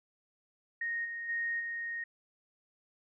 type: tone with level steps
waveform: sine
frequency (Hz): 1861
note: A#6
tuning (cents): -3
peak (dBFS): -32 / -37 / -31 / -35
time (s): 0.81-2.04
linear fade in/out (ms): 5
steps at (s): 1.04 / 1.28 / 1.59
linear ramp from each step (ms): 20
effects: none